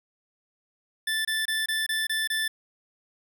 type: tone bursts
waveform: 25% pulse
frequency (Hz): 1760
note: A6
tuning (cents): 0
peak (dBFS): -21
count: 7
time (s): 1.07-2.48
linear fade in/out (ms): 5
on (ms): 180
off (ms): 25
effects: none